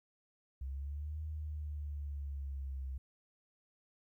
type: linear two-way sweep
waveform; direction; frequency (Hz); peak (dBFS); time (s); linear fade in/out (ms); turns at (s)
sine; up then down; 65.5 to 77.78 to 65.5; -38; 0.61-2.98; 5; 1.21
effects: 13-bit